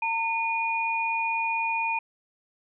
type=tone pair together; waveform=sine; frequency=907.9 / 2452 Hz; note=A#5 / D#7; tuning=-46 / -26 cents; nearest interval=octave + perfect fourth; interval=1720 cents; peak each=-27 dBFS; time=0.02-1.99 s; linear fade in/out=5 ms; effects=none